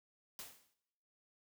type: noise with exponential decay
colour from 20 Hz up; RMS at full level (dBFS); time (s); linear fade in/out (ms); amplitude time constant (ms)
white; -45; 0.39-0.74; 1; 76
effects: noise-tail reverb RT60 0.9 s tail -20 dB re dry